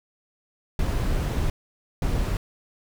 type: noise bursts at uneven times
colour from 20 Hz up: brown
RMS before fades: -24 dBFS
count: 2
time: 0.79-1.5 / 2.02-2.37 s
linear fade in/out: 2 ms
effects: none